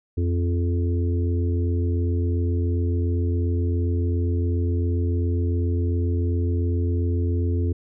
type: harmonic tone with a mistuned harmonic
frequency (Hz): 87.31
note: F2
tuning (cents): 0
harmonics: 1 / 3 / 4 / 5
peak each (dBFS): -20 / -30 / -32 / -34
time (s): 0.17-7.73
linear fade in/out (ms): 10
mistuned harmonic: 5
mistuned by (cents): -18
effects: none